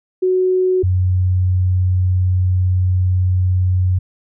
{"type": "tone pair in turn", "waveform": "sine", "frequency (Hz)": [370, 91.78], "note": ["F#4", "F#2"], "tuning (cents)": [0, -14], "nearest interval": "2 octaves", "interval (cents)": 2414, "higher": "first", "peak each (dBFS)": -12, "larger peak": "neither", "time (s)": [[0.22, 0.83], [0.83, 3.99]], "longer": "second", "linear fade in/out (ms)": 10, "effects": []}